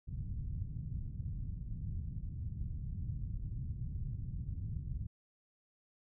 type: low-pass noise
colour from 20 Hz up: white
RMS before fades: -40 dBFS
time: 0.07-5.07 s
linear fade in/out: 10 ms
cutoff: 130 Hz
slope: 24 dB/octave
effects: none